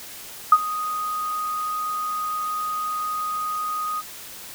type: tone with ADSR envelope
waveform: sine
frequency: 1244.5 Hz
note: D#6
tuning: in tune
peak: -6 dBFS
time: 0.52-4.02 s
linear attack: 4 ms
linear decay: 47 ms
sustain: -18 dB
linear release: 29 ms
effects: white hiss -39 dBFS RMS until 4.54 s